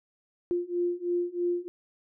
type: beating tone pair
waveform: sine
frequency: 349.2 / 352.3 Hz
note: F4 / F4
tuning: 0 / +15 cents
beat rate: 3.1 Hz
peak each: -30 / -29 dBFS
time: 0.51-1.68 s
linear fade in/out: 0 ms
effects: none